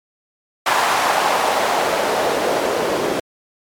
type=noise with band-pass filter sweep; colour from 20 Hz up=white; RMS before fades=-18 dBFS; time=0.66-3.2 s; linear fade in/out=5 ms; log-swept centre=960 to 400 Hz; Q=1.8; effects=MP3 96 kbps